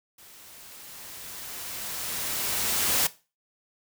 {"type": "noise with level ramp", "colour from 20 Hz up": "white", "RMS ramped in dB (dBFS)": [-51, -23], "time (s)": [0.18, 3.07], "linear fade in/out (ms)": 5, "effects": ["noise-tail reverb RT60 0.3 s tail -17 dB re dry"]}